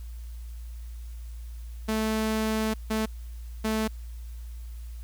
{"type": "tone bursts at uneven times", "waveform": "sawtooth", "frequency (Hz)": 218.8, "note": "A3", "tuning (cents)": -9, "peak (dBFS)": -21, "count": 3, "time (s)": [[1.88, 2.74], [2.9, 3.06], [3.64, 3.88]], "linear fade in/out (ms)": 10, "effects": ["added 58 Hz sine -36 dBFS peak until 5.03 s", "white hiss -58 dBFS RMS until 5.03 s"]}